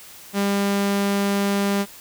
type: tone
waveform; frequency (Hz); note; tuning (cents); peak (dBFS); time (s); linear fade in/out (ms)
sawtooth; 200; G3; +35; -15; 0.33-1.86; 50
effects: white hiss -43 dBFS RMS until 2 s